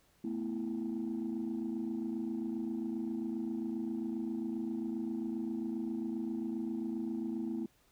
sine chord, A suspended second, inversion none, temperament just, 220 / 247.5 / 330 Hz, A3 / B3 / E4, 0 / +4 / +2 cents, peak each -37 / -38 / -37 dBFS, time 0.24-7.66 s, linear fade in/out 5 ms, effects tanh soft clip ceiling -29 dBFS + pink hiss -69 dBFS RMS until 7.91 s

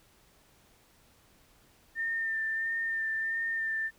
sine tone with vibrato, 1802 Hz, A6, 41 cents sharp, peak -29 dBFS, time 1.95-3.91 s, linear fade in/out 50 ms, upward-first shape sine, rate 1.5 Hz, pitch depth 21 cents each way, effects pink hiss -63 dBFS RMS until 3.98 s

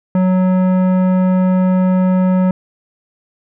sine tone with tanh clipping, 185 Hz, F#3, in tune, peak -12 dBFS, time 0.15-2.51 s, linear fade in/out 2 ms, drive 14 dB, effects none

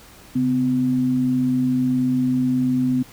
sine tone pair together, 135.12 / 253.6 Hz, C#3 / B3, -44 / +46 cents, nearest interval major seventh, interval 1090 cents, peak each -26 / -17 dBFS, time 0.35-3.03 s, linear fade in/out 10 ms, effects pink hiss -46 dBFS RMS until 3.12 s

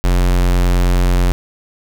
square tone, 44.68 Hz, F1, 40 cents sharp, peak -11 dBFS, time 0.04-1.32 s, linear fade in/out 0 ms, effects none

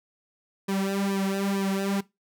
sawtooth tone with flanger, 196 Hz, G3, in tune, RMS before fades -27 dBFS, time 0.68-2.01 s, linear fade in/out 10 ms, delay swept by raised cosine 1.4 to 4.2 ms, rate 2.2 Hz, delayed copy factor -1, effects noise-tail reverb RT60 0.2 s tail -20 dB re dry

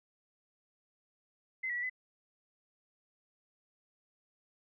sine tone with pitch steps, 2055 / 1934 / 1946 / 2015 Hz, C7 / B6 / B6 / B6, -32 / -37 / -26 / +34 cents, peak -33 dBFS, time 1.63-1.898 s, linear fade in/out 10 ms, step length 67 ms, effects none

